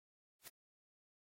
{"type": "noise with exponential growth", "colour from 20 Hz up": "white", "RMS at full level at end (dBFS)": -45, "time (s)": [0.39, 0.48], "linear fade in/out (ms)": 5, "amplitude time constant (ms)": 18, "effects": ["AAC 48 kbps"]}